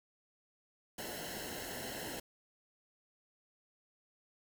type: noise with comb filter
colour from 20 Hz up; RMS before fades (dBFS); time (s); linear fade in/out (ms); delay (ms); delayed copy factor
pink; -43; 0.98-2.2; 5; 0.84; -0.8
effects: none